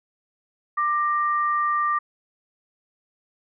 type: tone pair together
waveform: sine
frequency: 1185.1 / 1866 Hz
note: D6 / A#6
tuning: +15 / +1 cents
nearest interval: minor sixth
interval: 786 cents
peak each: -20 / -29 dBFS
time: 0.77-1.99 s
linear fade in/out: 10 ms
effects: none